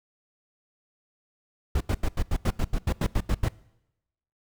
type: noise bursts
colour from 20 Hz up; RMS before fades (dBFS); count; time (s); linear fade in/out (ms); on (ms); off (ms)
brown; -23; 13; 1.75-3.486; 5; 56; 84
effects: noise-tail reverb RT60 0.9 s tail -22 dB re dry